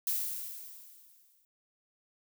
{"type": "noise with exponential decay", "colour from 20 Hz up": "violet", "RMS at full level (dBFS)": -30, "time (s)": [0.07, 1.45], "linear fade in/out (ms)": 1, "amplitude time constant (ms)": 300, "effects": []}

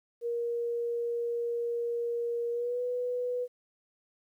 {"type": "tone with pitch glide", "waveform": "sine", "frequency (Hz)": [471.8, 493.3], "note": ["A#4", "B4"], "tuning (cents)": [21, -2], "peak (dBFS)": -29, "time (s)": [0.21, 3.48], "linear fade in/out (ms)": 50, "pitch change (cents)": 77, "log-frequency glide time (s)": [2.51, 2.81], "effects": ["11-bit"]}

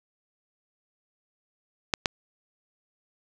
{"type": "clicks", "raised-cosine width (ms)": 0.2, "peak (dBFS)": -5, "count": 2, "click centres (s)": [1.938, 2.058], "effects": []}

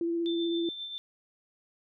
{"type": "tone with vibrato", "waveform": "sine", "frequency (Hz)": 337.6, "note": "E4", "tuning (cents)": 41, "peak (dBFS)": -27, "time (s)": [0.01, 0.69], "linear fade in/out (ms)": 2, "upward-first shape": "sine", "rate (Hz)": 16, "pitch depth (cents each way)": 15}
{"type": "tone with tremolo", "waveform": "sine", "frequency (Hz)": 3553, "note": "A7", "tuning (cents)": 16, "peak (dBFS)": -34, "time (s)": [0.26, 0.98], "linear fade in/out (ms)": 0, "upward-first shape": "triangle", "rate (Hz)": 7.5, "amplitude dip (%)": 50}
{"effects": []}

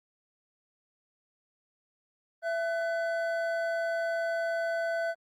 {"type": "tone pair together", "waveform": "triangle", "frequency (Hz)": [667.7, 1505], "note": ["E5", "F#6"], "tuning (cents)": [22, 29], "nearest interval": "octave + major second", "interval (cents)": 1407, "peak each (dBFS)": [-27, -33], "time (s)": [2.42, 5.15], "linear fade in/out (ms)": 50, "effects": ["Opus 32 kbps"]}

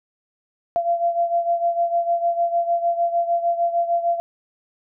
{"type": "beating tone pair", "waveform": "sine", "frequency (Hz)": [684, 690.6], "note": ["F5", "F5"], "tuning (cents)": [-36, -20], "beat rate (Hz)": 6.6, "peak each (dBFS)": [-19, -24], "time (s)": [0.76, 4.2], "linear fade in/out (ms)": 0, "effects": []}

